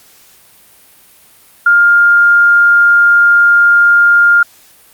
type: tone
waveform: sine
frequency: 1406 Hz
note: F6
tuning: 11 cents sharp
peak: -4 dBFS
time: 1.66-4.43 s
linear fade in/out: 5 ms
effects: white hiss -44 dBFS RMS until 4.93 s + Opus 48 kbps